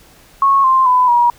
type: tone with pitch steps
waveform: sine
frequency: 1098 / 1049 / 1002.2 / 957.5 Hz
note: C#6 / C6 / B5 / A#5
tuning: -17 / +4 / +25 / +46 cents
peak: -8 dBFS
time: 0.42-1.3 s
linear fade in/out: 2 ms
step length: 220 ms
effects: pink hiss -46 dBFS RMS until 1.38 s